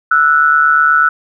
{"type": "tone pair together", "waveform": "sine", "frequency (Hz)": [1325, 1473.2], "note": ["E6", "F#6"], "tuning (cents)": [9, -8], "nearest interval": "major second", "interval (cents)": 183, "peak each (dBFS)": -10, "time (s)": [0.11, 1.09], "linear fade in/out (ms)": 5, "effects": []}